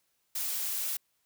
blue noise, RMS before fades -33 dBFS, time 0.35-0.97 s, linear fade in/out 5 ms, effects white hiss -75 dBFS RMS until 1.25 s

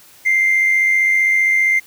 triangle tone with amplitude modulation, 2093 Hz, C7, in tune, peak -6 dBFS, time 0.25-1.8 s, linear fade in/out 20 ms, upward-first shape sine, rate 95.3 Hz, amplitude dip 55%, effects tanh soft clip ceiling -8 dBFS + white hiss -46 dBFS RMS until 1.86 s

